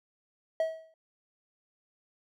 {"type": "tone with exponential decay", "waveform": "triangle", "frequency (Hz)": 644, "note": "E5", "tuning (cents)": -41, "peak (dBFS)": -21, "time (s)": [0.6, 0.94], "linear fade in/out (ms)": 2, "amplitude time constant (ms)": 72, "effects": []}